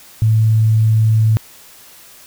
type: tone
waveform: sine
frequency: 110.2 Hz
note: A2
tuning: 3 cents sharp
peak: -9 dBFS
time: 0.22-1.37 s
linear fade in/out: 0 ms
effects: white hiss -42 dBFS RMS until 2.26 s